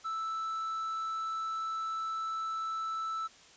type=tone; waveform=triangle; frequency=1318.5 Hz; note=E6; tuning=in tune; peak=-31 dBFS; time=0.04-3.28 s; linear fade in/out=20 ms; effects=white hiss -57 dBFS RMS until 3.56 s + resampled to 16000 Hz